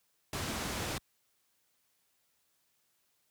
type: low-pass noise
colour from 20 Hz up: pink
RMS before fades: -36 dBFS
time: 0.33-0.98 s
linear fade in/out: 2 ms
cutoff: 10000 Hz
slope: 12 dB/octave
effects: white hiss -75 dBFS RMS until 3.3 s + high-pass 60 Hz 12 dB/octave